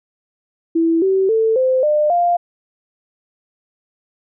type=tone with pitch steps; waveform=sine; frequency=329.6 / 383 / 445.1 / 517.2 / 601 / 698.4 Hz; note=E4 / G4 / A4 / C5 / D5 / F5; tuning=0 / -40 / +20 / -20 / +40 / 0 cents; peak=-12 dBFS; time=0.75-2.37 s; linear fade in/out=10 ms; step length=270 ms; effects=none